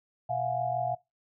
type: tone cluster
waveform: sine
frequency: 124.3 / 671 / 717 / 836 Hz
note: B2 / E5 / F5 / G#5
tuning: +12 / +31 / +45 / +11 cents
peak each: -39 / -33 / -30 / -39 dBFS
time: 0.29-0.95 s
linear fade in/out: 10 ms
effects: noise-tail reverb RT60 0.2 s tail -21 dB re dry